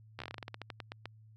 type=slowing click train; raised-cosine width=0.3 ms; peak=-25 dBFS; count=17; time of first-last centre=0.19-1.056 s; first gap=13 ms; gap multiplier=1.17; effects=added 109 Hz sine -55 dBFS peak until 1.36 s